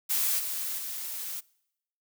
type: noise with level steps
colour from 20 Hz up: blue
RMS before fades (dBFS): -27 / -33 / -36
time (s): 0.09-1.41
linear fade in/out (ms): 20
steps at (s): 0.38 / 0.77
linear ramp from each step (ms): 20
effects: noise-tail reverb RT60 0.8 s tail -24 dB re dry